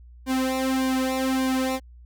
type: tone with flanger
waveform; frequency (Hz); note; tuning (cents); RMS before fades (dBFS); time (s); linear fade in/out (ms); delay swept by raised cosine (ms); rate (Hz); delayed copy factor
sawtooth; 261.6; C4; 0; -24; 0.26-1.8; 50; 1.5 to 3.2; 1.7; -0.9
effects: added 60 Hz sine -44 dBFS peak until 2.05 s